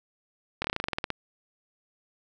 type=slowing click train; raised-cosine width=0.3 ms; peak=-12 dBFS; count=13; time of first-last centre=0.62-1.103 s; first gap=24 ms; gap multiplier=1.09; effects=none